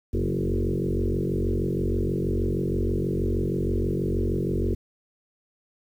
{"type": "tone with frequency modulation", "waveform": "sine", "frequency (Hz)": 140, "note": "C#3", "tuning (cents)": 18, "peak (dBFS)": -22, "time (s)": [0.13, 4.75], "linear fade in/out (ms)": 10, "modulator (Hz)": 46.3, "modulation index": 6.2, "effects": ["9-bit"]}